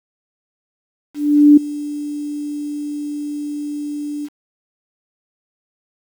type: tone with ADSR envelope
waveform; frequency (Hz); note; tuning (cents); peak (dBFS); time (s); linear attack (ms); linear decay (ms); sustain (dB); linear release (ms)
sine; 293.7; D4; 0; -3; 1.14-4.29; 430; 8; -19; 44
effects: 7-bit